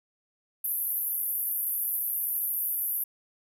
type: band-pass noise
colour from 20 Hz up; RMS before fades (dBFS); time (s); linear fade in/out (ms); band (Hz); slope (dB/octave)
white; -30; 0.64-3.04; 5; 11000 to 14000; 96
effects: none